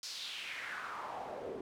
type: noise with band-pass filter sweep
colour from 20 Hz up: pink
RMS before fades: -43 dBFS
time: 0.03-1.61 s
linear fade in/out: 2 ms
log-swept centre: 5300 to 380 Hz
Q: 3.3
effects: none